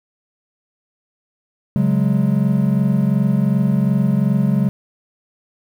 triangle chord, C# suspended fourth, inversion none, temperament equal, 138.59 / 185 / 207.7 Hz, C#3 / F#3 / G#3, 0 / 0 / 0 cents, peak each -16 dBFS, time 1.76-4.69 s, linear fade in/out 0 ms, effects 8-bit

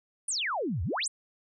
sine exponential two-way sweep, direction down then up, 9956 to 73.8 to 9956 Hz, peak -28 dBFS, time 0.28-1.08 s, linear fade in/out 5 ms, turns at 0.83 s, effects none

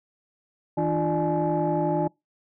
sine tone cluster, 161.1 / 298.5 / 349.4 / 598 / 847 Hz, E3 / D4 / F4 / D5 / G#5, -39 / +28 / +1 / +31 / +34 cents, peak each -27 dBFS, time 0.77-2.08 s, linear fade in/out 10 ms, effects noise-tail reverb RT60 0.2 s tail -25 dB re dry + tanh soft clip ceiling -15 dBFS

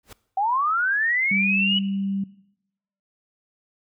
pink noise with exponential growth, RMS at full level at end -36 dBFS, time 0.03-0.13 s, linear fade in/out 5 ms, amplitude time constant 21 ms
sine linear sweep, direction up, 750 to 2960 Hz, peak -19 dBFS, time 0.37-1.79 s, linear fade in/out 5 ms
sine tone, 196.3 Hz, G3, 3 cents sharp, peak -23 dBFS, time 1.31-2.24 s, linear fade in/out 5 ms
effects noise-tail reverb RT60 0.8 s tail -19 dB re dry

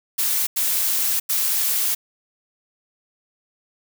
blue noise bursts at uneven times, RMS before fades -21 dBFS, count 3, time 0.18-0.47 / 0.56-1.2 / 1.29-1.95 s, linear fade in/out 10 ms, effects none

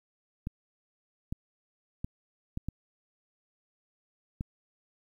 clicks, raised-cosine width 5 ms, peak -21 dBFS, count 6, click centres 0.471 / 1.325 / 2.045 / 2.574 / 2.686 / 4.409 s, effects 10-bit

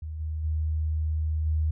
sine tone with level steps, 78 Hz, D#2, 5 cents sharp, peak -32 / -28 / -24 / -22 dBFS, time 0.02-1.71 s, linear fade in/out 5 ms, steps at 0.19 / 0.43 / 1.45 s, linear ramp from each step 20 ms, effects none

